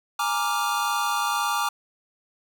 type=chord; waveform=square; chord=Bb dominant seventh; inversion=third; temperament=equal; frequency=830.6 / 932.3 / 1174.7 / 1396.9 Hz; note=Ab5 / Bb5 / D6 / F6; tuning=0 / 0 / 0 / 0 cents; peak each=-30 / -30 / -27 / -31 dBFS; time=0.19-1.69 s; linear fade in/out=5 ms; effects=none